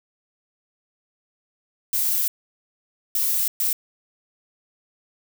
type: noise bursts at uneven times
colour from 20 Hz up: violet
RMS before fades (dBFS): -22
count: 3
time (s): 1.93-2.28 / 3.15-3.48 / 3.6-3.73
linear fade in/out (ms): 2
effects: none